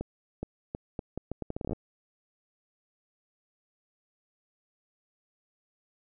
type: accelerating click train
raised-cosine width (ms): 2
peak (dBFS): -20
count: 16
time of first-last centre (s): 0.01-1.731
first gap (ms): 420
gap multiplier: 0.76
effects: none